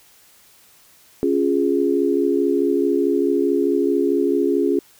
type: chord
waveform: sine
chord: Db major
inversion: none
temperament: equal with one note detuned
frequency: 277.2 / 350.6 / 415.3 Hz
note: Db4 / F4 / Ab4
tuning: 0 / +7 / 0 cents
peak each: -20 dBFS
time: 1.23-4.79 s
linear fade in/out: 0 ms
effects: white hiss -52 dBFS RMS until 4.99 s